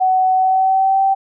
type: tone with pitch glide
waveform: sine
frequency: 749 to 776.3 Hz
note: F#5 to G5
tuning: +21 to -17 cents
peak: -11 dBFS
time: 0-1.15 s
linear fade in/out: 20 ms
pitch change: +62 cents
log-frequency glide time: 0.33-1.01 s
effects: none